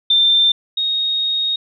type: tone pair in turn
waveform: sine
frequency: 3579 / 3736 Hz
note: A7 / A#7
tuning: +29 / +3 cents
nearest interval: minor second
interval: 74 cents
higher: second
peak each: -10 / -16 dBFS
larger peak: first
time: 0.1-0.52 / 0.77-1.56 s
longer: second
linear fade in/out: 5 ms
effects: none